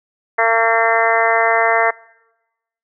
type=harmonic tone; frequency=227.4 Hz; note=A#3; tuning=43 cents flat; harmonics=2 / 3 / 4 / 5 / 6 / 7 / 8 / 9; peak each=-21 / -17 / -20 / -21 / -22 / -23 / -19 / -20 dBFS; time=0.38-1.91 s; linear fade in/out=10 ms; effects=noise-tail reverb RT60 1.0 s tail -24 dB re dry